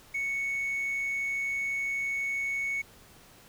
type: tone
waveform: triangle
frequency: 2217 Hz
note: C#7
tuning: in tune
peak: -26 dBFS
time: 0.14-2.82 s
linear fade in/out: 10 ms
effects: tanh soft clip ceiling -23 dBFS + pink hiss -55 dBFS RMS until 3.48 s